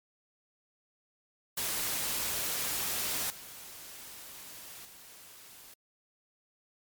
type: noise with level steps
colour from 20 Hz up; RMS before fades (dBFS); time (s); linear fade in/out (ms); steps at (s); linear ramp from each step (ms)
white; -33 / -47 / -52; 1.57-5.74; 5; 3.3 / 4.85; 2
effects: MP3 96 kbps